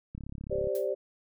click train, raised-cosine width 5 ms, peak -28 dBFS, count 19, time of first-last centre 0.15-0.672 s, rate 34.5 Hz
sine chord, G suspended fourth, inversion none, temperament equal, 392 / 523.3 / 587.3 Hz, G4 / C5 / D5, 0 / 0 / 0 cents, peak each -32 dBFS, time 0.5-0.95 s, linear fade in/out 20 ms
blue noise with exponential decay, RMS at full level -41 dBFS, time 0.75-0.9 s, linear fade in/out 1 ms, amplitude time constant 32 ms
effects none

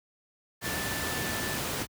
sine tone in noise, 1760 Hz, A6, in tune, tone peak -37 dBFS, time 0.61-1.6 s, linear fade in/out 50 ms, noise pink, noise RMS -32 dBFS, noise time 0.61-1.87 s, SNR -8 dB, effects high-pass 80 Hz 12 dB/octave

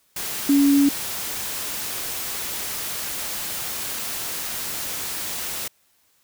sine tone in noise, 281.5 Hz, C#4, 27 cents sharp, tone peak -13 dBFS, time 0.49-0.89 s, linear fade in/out 5 ms, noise white, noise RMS -29 dBFS, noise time 0.16-5.68 s, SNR +13 dB, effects white hiss -63 dBFS RMS until 6.23 s

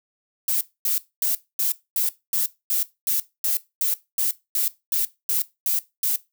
violet noise bursts, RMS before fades -22 dBFS, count 16, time 0.48-6.16 s, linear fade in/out 2 ms, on 130 ms, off 240 ms, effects noise-tail reverb RT60 0.2 s tail -17 dB re dry

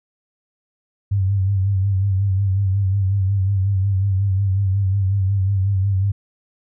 sine tone with vibrato, 97.3 Hz, G2, 12 cents flat, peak -15 dBFS, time 1.11-6.12 s, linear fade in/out 10 ms, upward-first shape sine, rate 5.5 Hz, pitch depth 60 cents each way, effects none

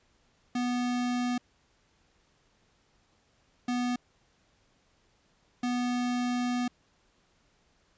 square tone bursts at uneven times, 245.7 Hz, B3, 9 cents flat, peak -28 dBFS, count 3, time 0.55-1.38 / 3.68-3.96 / 5.63-6.68 s, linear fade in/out 5 ms, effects pink hiss -68 dBFS RMS until 7.97 s + resampled to 16000 Hz

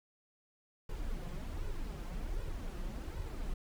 brown noise with flanger, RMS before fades -39 dBFS, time 0.89-3.54 s, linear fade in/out 5 ms, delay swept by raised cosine 2 to 5.8 ms, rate 1.3 Hz, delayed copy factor +0.6, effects none

